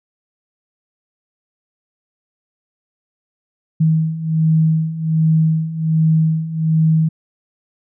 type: beating tone pair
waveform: sine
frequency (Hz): 158.5 / 159.8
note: D#3 / D#3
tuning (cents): +32 / +47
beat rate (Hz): 1.3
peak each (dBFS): -18 / -14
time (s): 3.8-7.09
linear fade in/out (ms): 10
effects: none